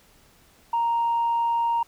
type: tone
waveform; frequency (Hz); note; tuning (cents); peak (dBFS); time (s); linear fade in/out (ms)
sine; 932.3; A#5; 0; -19; 0.73-1.83; 5
effects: tanh soft clip ceiling -17 dBFS + pink hiss -57 dBFS RMS until 1.87 s